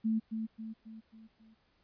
sine tone with echo, 221.3 Hz, A3, 10 cents sharp, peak -27 dBFS, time 0.04-0.2 s, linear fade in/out 20 ms, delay 270 ms, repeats 5, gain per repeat -6 dB, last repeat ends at 1.55 s, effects pink hiss -72 dBFS RMS until 1.83 s + resampled to 11025 Hz

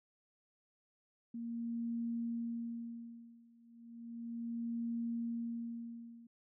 sine tone with tremolo, 233.1 Hz, A#3, in tune, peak -35 dBFS, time 1.34-6.27 s, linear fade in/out 5 ms, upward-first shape sine, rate 0.34 Hz, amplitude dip 95%, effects none

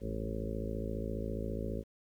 harmonic tone with a mistuned harmonic, 54.7 Hz, A1, 9 cents flat, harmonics 1 / 2 / 3 / 4 / 5 / 6 / 7 / 8 / 9 / 10, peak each -39 / -42 / -46 / -42 / -46 / -48 / -45 / -44 / -48 / -45 dBFS, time 0-1.84 s, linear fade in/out 50 ms, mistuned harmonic 3, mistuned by +58 cents, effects 11-bit

